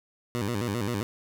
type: tone with vibrato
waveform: 15% pulse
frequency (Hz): 110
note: A2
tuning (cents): 0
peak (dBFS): -21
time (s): 0.35-1.03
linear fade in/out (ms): 0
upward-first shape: square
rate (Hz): 7.6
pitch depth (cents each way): 160
effects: none